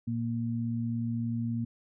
sine tone pair together, 116.55 / 233.1 Hz, A#2 / A#3, 0 / 0 cents, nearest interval octave, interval 1200 cents, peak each -32 / -31 dBFS, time 0.07-1.65 s, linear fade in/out 10 ms, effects none

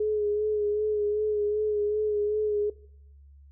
sine tone with vibrato, 420.9 Hz, G#4, 23 cents sharp, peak -23 dBFS, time 0-2.7 s, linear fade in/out 5 ms, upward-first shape sine, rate 2.6 Hz, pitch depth 30 cents each way, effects noise-tail reverb RT60 0.7 s tail -20 dB re dry + added 70 Hz sine -49 dBFS peak until 3.51 s

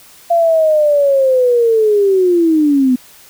sine linear sweep, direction down, 688 to 246.9 Hz, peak -8 dBFS, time 0.3-2.96 s, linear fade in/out 10 ms, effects white hiss -42 dBFS RMS until 3.29 s

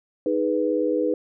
sine chord, G# minor, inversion second, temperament equal, 311.1 / 415.3 / 493.9 Hz, D#4 / G#4 / B4, 0 / 0 / 0 cents, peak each -24 / -26 / -23 dBFS, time 0.26-1.14 s, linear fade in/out 2 ms, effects none

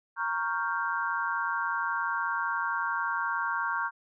sine chord, G half-diminished seventh, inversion first, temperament equal, 932.3 / 1108.7 / 1396.9 / 1568 Hz, Bb5 / Db6 / F6 / G6, 0 / 0 / 0 / 0 cents, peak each -33 dBFS, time 0.16-3.91 s, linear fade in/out 50 ms, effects none

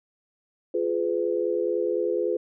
sine chord, F diminished, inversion none, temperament just, 349.2 / 419.1 / 502.9 Hz, F4 / Ab4 / Cb5, 0 / +16 / +31 cents, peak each -27 dBFS, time 0.74-2.37 s, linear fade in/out 5 ms, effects none

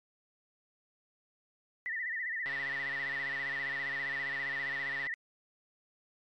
sine tone with vibrato, 1895 Hz, A#6, 28 cents sharp, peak -33 dBFS, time 1.86-5.14 s, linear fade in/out 0 ms, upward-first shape sine, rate 15 Hz, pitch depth 110 cents each way
click train, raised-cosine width 0.3 ms, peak -28 dBFS, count 361, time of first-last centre 2.46-5.069 s, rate 138 Hz
effects MP3 48 kbps

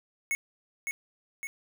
square tone with echo, 2198 Hz, C#7, 15 cents flat, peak -27 dBFS, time 0.31-0.35 s, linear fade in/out 0 ms, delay 560 ms, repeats 2, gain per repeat -4 dB, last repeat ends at 1.47 s, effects none

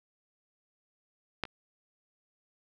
clicks, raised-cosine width 0.3 ms, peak -14 / -29 dBFS, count 2, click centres 1.437 / 1.453 s, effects none

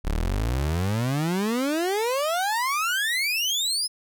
30% pulse exponential sweep, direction up, 32.88 to 5200 Hz, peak -20 dBFS, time 0.04-3.88 s, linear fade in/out 20 ms, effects none

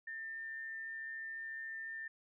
sine tone with amplitude modulation, 1799 Hz, A6, 38 cents sharp, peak -40 dBFS, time 0.07-2.08 s, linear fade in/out 5 ms, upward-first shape sine, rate 134 Hz, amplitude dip 30%, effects none

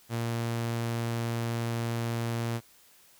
sawtooth tone, 116.5 Hz, A#2, 1 cent flat, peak -25 dBFS, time 0.09-2.61 s, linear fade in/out 50 ms, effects white hiss -59 dBFS RMS until 3.19 s

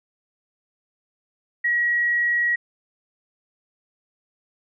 sine tone, 1910 Hz, A#6, 42 cents sharp, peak -18 dBFS, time 1.64-2.56 s, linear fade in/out 10 ms, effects none

